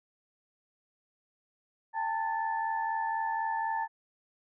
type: tone cluster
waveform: sine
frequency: 814 / 898 / 1748 Hz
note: G#5 / A5 / A6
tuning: -35 / +35 / -12 cents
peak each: -37 / -30 / -38 dBFS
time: 1.93-3.88 s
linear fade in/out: 50 ms
effects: none